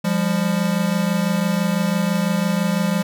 square tone pair together, 174.61 / 200.6 Hz, F3 / G3, 0 / +40 cents, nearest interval major second, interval 240 cents, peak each -21 dBFS, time 0.04-3.03 s, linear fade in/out 10 ms, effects none

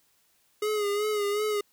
square tone with vibrato, 416.4 Hz, G#4, 5 cents sharp, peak -26 dBFS, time 0.62-1.61 s, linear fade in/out 5 ms, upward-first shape sine, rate 2.7 Hz, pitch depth 49 cents each way, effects white hiss -67 dBFS RMS until 1.72 s

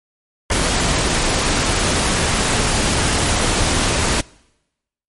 pink noise, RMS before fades -17 dBFS, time 0.5-4.21 s, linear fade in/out 5 ms, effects noise-tail reverb RT60 0.9 s tail -24 dB re dry + MP3 48 kbps

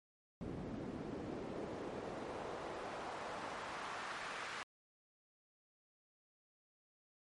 pink noise with band-pass filter sweep, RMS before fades -45 dBFS, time 0.41-4.63 s, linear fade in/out 0 ms, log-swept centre 220 to 1600 Hz, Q 1.1, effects MP3 48 kbps

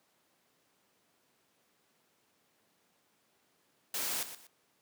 white noise with echo, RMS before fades -35 dBFS, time 3.94-4.23 s, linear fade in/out 2 ms, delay 120 ms, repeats 2, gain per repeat -11 dB, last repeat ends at 4.47 s, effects pink hiss -72 dBFS RMS until 4.81 s + high-pass 200 Hz 12 dB/octave

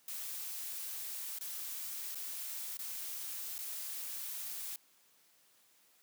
blue noise with dropouts, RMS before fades -42 dBFS, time 0.08-4.76 s, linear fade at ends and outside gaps 2 ms, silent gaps 1.387-1.409 / 2.148-2.154 / 2.771-2.791 / 3.581-3.588 s, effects white hiss -68 dBFS RMS until 6.02 s + high-pass 150 Hz 12 dB/octave

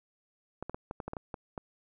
clicks, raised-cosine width 1 ms, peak -23 dBFS, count 10, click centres 0.626 / 0.696 / 0.745 / 0.911 / 1.002 / 1.08 / 1.134 / 1.168 / 1.342 / 1.578 s, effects none

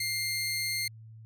sawtooth tone pair together, 2100 / 4358 Hz, C7 / C#8, +6 / -30 cents, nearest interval octave + minor second, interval 1264 cents, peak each -28 / -31 dBFS, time 0-0.88 s, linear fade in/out 5 ms, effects added 111 Hz sine -46 dBFS peak until 1.25 s

